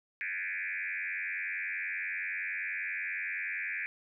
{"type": "tone with frequency modulation", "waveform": "sine", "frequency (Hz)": 2026, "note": "B6", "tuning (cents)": 44, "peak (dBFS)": -33, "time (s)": [0.21, 3.86], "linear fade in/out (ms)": 0, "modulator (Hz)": 90.5, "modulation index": 4.6, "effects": []}